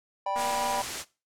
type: chord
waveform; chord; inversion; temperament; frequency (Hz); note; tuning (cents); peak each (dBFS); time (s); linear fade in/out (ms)
triangle; G major; second; just; 588 / 784 / 980; D5 / G5 / B5; +2 / 0 / -14; -32 / -29 / -29; 0.26-0.82; 5
type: noise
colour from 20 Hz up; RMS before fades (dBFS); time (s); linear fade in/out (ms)
white; -33; 0.35-1.05; 50
type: click train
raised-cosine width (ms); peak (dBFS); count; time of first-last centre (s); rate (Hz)
0.5; -25; 108; 0.36-0.808; 239
effects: noise-tail reverb RT60 0.3 s tail -20 dB re dry + low-pass 9000 Hz 12 dB/octave